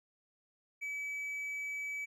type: tone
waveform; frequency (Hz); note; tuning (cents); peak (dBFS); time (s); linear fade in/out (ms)
triangle; 2290; D7; -44; -35; 0.81-2.06; 20
effects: none